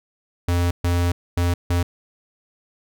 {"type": "tone bursts at uneven times", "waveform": "square", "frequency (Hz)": 87.31, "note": "F2", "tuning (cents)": 0, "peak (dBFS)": -18, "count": 4, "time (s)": [[0.48, 0.71], [0.84, 1.12], [1.37, 1.54], [1.7, 1.83]], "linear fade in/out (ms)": 5, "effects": []}